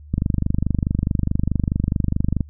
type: click train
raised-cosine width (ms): 5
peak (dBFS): -7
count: 57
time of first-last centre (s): 0.14-2.407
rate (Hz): 24.7
effects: added 74 Hz sine -39 dBFS peak until 2.49 s